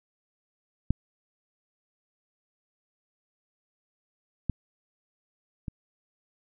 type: clicks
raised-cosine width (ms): 5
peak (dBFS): -10 / -14 / -21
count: 3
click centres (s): 0.906 / 4.497 / 5.682
effects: none